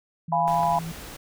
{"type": "tone", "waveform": "sine", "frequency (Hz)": 164.8, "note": "E3", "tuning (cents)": 0, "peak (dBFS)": -31, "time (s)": [0.28, 0.92], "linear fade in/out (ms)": 5}
{"type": "chord", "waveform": "sine", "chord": "F diminished", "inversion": "none", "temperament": "equal with one note detuned", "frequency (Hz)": [691.2, 830.6, 987.8], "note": ["F5", "Ab5", "Cb6"], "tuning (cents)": [-18, 0, 0], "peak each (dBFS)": -24, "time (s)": [0.32, 0.79], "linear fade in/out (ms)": 5}
{"type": "noise", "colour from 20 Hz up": "pink", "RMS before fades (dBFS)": -40, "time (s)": [0.47, 1.17], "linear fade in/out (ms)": 10}
{"type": "clicks", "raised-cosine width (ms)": 0.5, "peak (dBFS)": -22, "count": 2, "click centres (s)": [0.479, 0.633]}
{"effects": []}